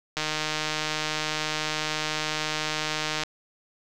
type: click train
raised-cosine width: 0.2 ms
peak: -10 dBFS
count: 473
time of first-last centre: 0.17-3.235 s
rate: 154 Hz
effects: none